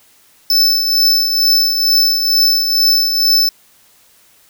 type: tone with tremolo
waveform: square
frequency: 5274 Hz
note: E8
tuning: in tune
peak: -8 dBFS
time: 0.5-3.49 s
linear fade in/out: 2 ms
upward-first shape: triangle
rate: 2.2 Hz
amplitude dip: 55%
effects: white hiss -50 dBFS RMS until 4.49 s